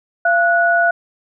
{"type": "tone pair together", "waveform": "sine", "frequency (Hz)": [686, 1468], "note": ["F5", "F#6"], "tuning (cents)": [-31, -14], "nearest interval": "octave + minor second", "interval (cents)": 1317, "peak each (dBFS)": -14, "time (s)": [0.25, 0.91], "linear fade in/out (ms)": 5, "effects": []}